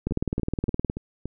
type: two click trains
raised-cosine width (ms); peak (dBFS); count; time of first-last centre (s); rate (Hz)
3; -12 / -18; 17 / 5; 0.07-0.899 / 0.11-1.256; 19.3 / 3.49
effects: none